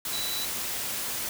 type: tone in noise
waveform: sine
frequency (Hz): 3950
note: B7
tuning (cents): 0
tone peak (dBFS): -32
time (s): 0.13-0.45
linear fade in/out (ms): 2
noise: white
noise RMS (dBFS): -32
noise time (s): 0.05-1.29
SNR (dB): -3
effects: none